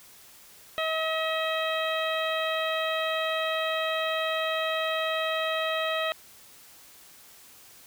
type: harmonic tone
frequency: 639 Hz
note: D#5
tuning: 46 cents sharp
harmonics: 1 / 2 / 3 / 4 / 5 / 6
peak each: -29 / -32 / -34 / -35 / -36 / -37 dBFS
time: 0.78-6.12 s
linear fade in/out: 0 ms
effects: white hiss -52 dBFS RMS until 7.86 s